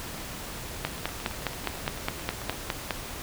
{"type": "two click trains", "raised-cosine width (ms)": 0.3, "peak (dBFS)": [-23, -10], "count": [16, 11], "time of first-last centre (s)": [[0.87, 2.527], [0.85, 2.908]], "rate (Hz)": [9.05, 4.86], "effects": ["pink hiss -38 dBFS RMS until 3.22 s"]}